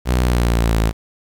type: tone with pitch glide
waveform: sawtooth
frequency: 62 to 55.24 Hz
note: B1 to A1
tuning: +7 to +8 cents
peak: -10 dBFS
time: 0.05-0.93 s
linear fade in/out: 50 ms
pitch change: -199 cents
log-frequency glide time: 0.21-0.78 s
effects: 8-bit